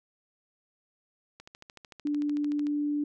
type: click train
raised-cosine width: 0.2 ms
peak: -29 dBFS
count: 18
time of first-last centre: 1.4-2.669 s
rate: 13.4 Hz
type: tone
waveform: sine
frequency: 293.3 Hz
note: D4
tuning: 2 cents flat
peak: -26 dBFS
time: 2.05-3.04 s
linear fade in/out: 5 ms
effects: none